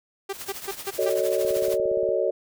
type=tone bursts; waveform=sawtooth; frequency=393 Hz; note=G4; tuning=4 cents sharp; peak=-23 dBFS; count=5; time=0.29-1.1 s; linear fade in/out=10 ms; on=42 ms; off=150 ms
type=noise with tremolo; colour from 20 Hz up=white; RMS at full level=-34 dBFS; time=0.32-1.78 s; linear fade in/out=50 ms; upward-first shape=triangle; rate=13 Hz; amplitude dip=75%
type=chord; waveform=sine; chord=D# half-diminished seventh; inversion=first; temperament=just; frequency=373.4 / 448 / 560 / 622.3 Hz; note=F#4 / A4 / C#5 / D#5; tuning=+16 / +31 / +18 / 0 cents; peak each=-27 / -27 / -25 / -27 dBFS; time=0.98-2.31 s; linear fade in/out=10 ms
type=click train; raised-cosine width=2 ms; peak=-28 dBFS; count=12; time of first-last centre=1.45-2.09 s; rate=17.2 Hz
effects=none